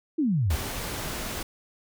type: exponential sweep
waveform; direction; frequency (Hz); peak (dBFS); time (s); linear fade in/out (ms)
sine; down; 340 to 67.3; -21; 0.18-0.56; 10
type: noise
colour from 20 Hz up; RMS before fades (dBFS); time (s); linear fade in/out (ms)
pink; -33; 0.5-1.43; 5
effects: none